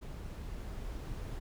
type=noise with level ramp; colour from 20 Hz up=brown; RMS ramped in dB=-43 to -40 dBFS; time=0.01-1.4 s; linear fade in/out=20 ms; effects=none